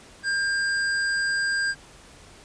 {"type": "tone with hard clipping", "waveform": "sine", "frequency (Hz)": 1600, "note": "G6", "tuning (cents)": 35, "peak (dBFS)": -24, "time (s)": [0.23, 1.75], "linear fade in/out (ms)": 50, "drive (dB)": 15, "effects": ["pink hiss -49 dBFS RMS until 2.44 s", "resampled to 22050 Hz"]}